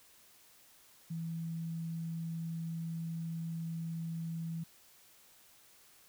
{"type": "tone", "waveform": "sine", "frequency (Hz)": 164.81, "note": "E3", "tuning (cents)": 0, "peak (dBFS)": -36, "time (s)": [1.1, 4.64], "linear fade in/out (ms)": 10, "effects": ["white hiss -62 dBFS RMS until 6.08 s"]}